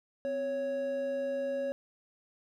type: tone pair together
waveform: triangle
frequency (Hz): 257.1 / 554.4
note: C4 / C#5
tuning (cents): -30 / 0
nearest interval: octave + minor second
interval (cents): 1330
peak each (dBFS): -39 / -29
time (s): 0.25-1.72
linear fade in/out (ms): 0
effects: none